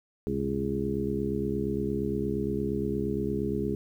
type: harmonic tone with a mistuned harmonic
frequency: 68.6 Hz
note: C#2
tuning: 17 cents flat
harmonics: 1 / 2 / 3 / 4 / 5 / 6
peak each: -38 / -36 / -32 / -35 / -34 / -32 dBFS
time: 0.27-3.75 s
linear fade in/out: 0 ms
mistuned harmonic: 2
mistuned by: -95 cents
effects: 10-bit